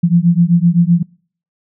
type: beating tone pair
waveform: sine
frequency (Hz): 168.3 / 176.1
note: E3 / F3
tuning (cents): +36 / +15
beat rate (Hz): 7.8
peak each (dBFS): -11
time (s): 0.03-1.03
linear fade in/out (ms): 10
effects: noise-tail reverb RT60 0.5 s tail -26 dB re dry

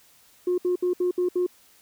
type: tone bursts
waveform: sine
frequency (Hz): 358.9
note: F4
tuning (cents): +47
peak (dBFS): -19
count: 6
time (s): 0.47-1.465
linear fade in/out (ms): 5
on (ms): 110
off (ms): 67
effects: tanh soft clip ceiling -17 dBFS + white hiss -57 dBFS RMS until 1.81 s

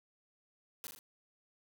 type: noise with echo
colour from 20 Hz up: white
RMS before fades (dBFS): -44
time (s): 0.84-0.87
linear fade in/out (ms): 0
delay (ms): 40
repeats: 3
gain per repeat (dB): -4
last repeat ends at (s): 0.99
effects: none

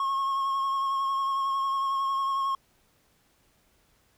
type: tone with vibrato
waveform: triangle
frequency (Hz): 1087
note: C#6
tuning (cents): -34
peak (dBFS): -23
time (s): 0-2.55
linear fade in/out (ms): 2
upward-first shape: triangle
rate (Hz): 11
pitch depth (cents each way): 26
effects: pink hiss -66 dBFS RMS until 4.17 s

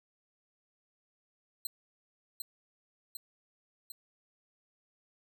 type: tone with echo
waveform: 5% pulse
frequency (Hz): 4126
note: C8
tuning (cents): -25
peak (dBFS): -27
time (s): 1.65-1.67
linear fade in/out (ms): 2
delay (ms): 750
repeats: 3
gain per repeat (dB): -3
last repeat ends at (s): 3.92
effects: none

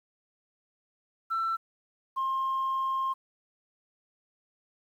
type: tone pair in turn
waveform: sine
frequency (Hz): 1339 / 1062.8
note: E6 / C6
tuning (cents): +27 / +27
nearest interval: major third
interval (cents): 400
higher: first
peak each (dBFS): -25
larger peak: neither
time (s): 1.3-1.57 / 2.16-3.14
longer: second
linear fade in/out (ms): 20
effects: tanh soft clip ceiling -24 dBFS + 10-bit

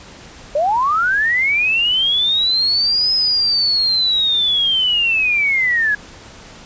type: linear two-way sweep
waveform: sine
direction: up then down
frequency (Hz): 557 to 5120 to 1652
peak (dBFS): -13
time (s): 0.55-5.95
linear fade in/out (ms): 5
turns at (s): 3.13
effects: pink hiss -39 dBFS RMS until 6.65 s + resampled to 16000 Hz

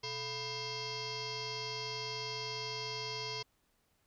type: tone with frequency modulation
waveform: sine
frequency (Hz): 2671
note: E7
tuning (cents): +22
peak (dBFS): -37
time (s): 0.03-3.43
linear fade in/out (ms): 10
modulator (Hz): 559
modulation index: 4.9
effects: pink hiss -75 dBFS RMS until 4.06 s

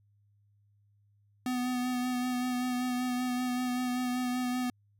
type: tone with vibrato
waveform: square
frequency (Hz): 249.6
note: B3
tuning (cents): +19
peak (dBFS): -30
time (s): 1.46-4.7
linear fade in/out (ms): 2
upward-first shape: sine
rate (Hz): 5.2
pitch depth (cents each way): 20
effects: added 102 Hz sine -64 dBFS peak until 4.99 s

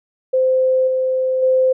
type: tone with level steps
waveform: sine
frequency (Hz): 518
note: C5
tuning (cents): -17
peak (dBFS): -12 / -15 / -11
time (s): 0.33-1.73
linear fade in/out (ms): 10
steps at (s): 0.87 / 1.42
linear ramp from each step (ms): 10
effects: none

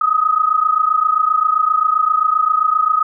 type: tone pair together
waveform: sine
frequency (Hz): 1244.5 / 1272.1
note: D#6 / D#6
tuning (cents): 0 / +38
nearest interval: unison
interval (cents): 38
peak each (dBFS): -15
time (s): 0.01-3.03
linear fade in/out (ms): 5
effects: none

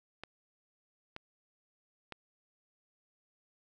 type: clicks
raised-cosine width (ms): 0.3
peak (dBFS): -26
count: 3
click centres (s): 0.236 / 1.164 / 2.123
effects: none

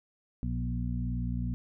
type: harmonic tone with a mistuned harmonic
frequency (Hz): 60.4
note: B1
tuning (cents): -38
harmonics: 1 / 2 / 3 / 4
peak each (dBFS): -33 / -34 / -38 / -37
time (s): 0.43-1.54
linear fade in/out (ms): 0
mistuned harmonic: 3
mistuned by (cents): -21
effects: none

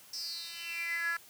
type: tone with high-pass filter sweep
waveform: 10% pulse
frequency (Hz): 337.3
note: E4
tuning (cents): +40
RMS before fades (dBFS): -37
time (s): 0.13-1.17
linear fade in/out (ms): 5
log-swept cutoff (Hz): 5500 to 1500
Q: 8.7
effects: white hiss -56 dBFS RMS until 1.29 s + high-pass 60 Hz 12 dB/octave

